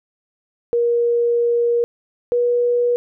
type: tone pair in turn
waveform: sine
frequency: 473.5 / 483.2 Hz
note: A#4 / B4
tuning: +27 / -38 cents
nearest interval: unison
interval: 35 cents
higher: second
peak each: -14 dBFS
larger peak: neither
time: 0.73-1.84 / 2.32-2.96 s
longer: first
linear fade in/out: 0 ms
effects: none